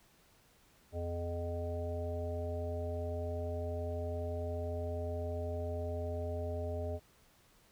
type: harmonic tone with a mistuned harmonic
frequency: 84.8 Hz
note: E2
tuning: 50 cents sharp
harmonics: 1 / 3 / 5 / 7 / 9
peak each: -37 / -47 / -43 / -41 / -51 dBFS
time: 0.92-7 s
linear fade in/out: 50 ms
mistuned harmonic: 7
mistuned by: +58 cents
effects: pink hiss -66 dBFS RMS until 7.71 s